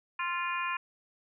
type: harmonic tone with a mistuned harmonic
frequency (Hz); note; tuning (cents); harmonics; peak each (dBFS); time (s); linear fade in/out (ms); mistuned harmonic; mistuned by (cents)
349.2; F4; 0; 3 / 4 / 5 / 6 / 7 / 8; -33 / -39 / -38 / -48 / -36 / -44; 0.19-0.77; 5; 4; -17
effects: none